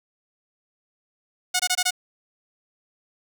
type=tone bursts; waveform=5% pulse; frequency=729 Hz; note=F#5; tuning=26 cents flat; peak=-8 dBFS; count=5; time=1.54-1.908 s; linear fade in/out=10 ms; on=56 ms; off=22 ms; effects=none